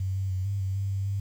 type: tone with pitch steps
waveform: sine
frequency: 94.9 / 96.3 / 93.3 / 99.4 / 95.7 / 98.3 / 97.5 / 99.1 Hz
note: F#2 / G2 / F#2 / G2 / G2 / G2 / G2 / G2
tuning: +44 / -30 / +15 / +25 / -41 / +5 / -9 / +19 cents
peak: -26 dBFS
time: 0-1.2 s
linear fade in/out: 5 ms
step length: 150 ms
effects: 9-bit